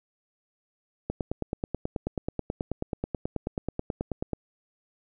click train, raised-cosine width 2 ms, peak -15 dBFS, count 31, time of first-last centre 1.1-4.333 s, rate 9.28 Hz, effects none

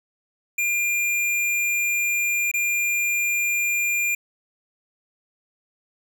square tone with dropouts, 2400 Hz, D7, 37 cents sharp, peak -21 dBFS, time 0.58-4.15 s, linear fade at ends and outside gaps 5 ms, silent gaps 2.515-2.538 s, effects none

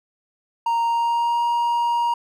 triangle tone with pitch glide, 930 to 945.2 Hz, A#5 to A#5, -4 to +24 cents, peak -16 dBFS, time 0.66-2.14 s, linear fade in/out 5 ms, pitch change +28 cents, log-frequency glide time 0.85-1.43 s, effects none

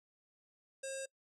square tone with low-pass filter, 537 Hz, C5, 45 cents sharp, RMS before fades -42 dBFS, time 0.83-1.06 s, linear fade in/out 10 ms, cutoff 8000 Hz, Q 7, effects noise-tail reverb RT60 0.1 s tail -23 dB re dry

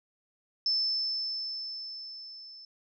sine tone with level ramp, 5274 Hz, E8, in tune, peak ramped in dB -24 to -46 dBFS, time 0.66-2.65 s, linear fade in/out 2 ms, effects none

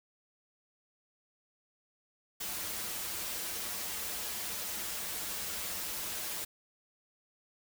white noise with comb filter, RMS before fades -38 dBFS, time 2.4-6.45 s, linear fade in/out 10 ms, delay 7.5 ms, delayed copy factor -0.8, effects none

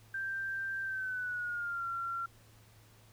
sine tone with pitch glide, 1574 to 1370.2 Hz, G6 to F6, +7 to -33 cents, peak -34 dBFS, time 0.14-2.26 s, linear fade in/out 5 ms, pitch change -240 cents, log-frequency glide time 0.82-1.86 s, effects added 109 Hz sine -60 dBFS peak until 3.12 s + pink hiss -63 dBFS RMS until 3.12 s

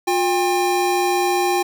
square tone pair together, 356.9 / 801.2 Hz, F4 / G5, +38 / +38 cents, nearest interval octave + major second, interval 1400 cents, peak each -20 dBFS, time 0.07-1.63 s, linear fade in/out 10 ms, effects none

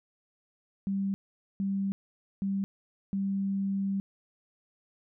sine tone bursts at uneven times, 196 Hz, G3, in tune, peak -27 dBFS, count 4, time 0.87-1.14 / 1.6-1.92 / 2.42-2.64 / 3.13-4 s, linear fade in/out 0 ms, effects none

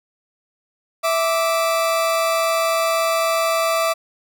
40% pulse tone pair together, 657 / 1170.6 Hz, E5 / D6, -6 / -6 cents, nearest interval minor seventh, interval 1000 cents, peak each -18 / -20 dBFS, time 1.03-3.94 s, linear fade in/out 20 ms, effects none

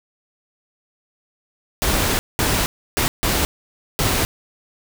pink noise bursts at uneven times, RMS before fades -19 dBFS, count 5, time 1.82-2.19 / 2.39-2.66 / 2.97-3.08 / 3.23-3.45 / 3.99-4.25 s, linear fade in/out 0 ms, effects none

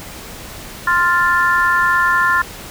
sine chord, F major, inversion second, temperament equal, 1046.5 / 1396.9 / 1760 Hz, C6 / F6 / A6, 0 / 0 / 0 cents, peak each -16 dBFS, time 0.87-2.42 s, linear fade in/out 5 ms, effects pink hiss -33 dBFS RMS until 2.7 s

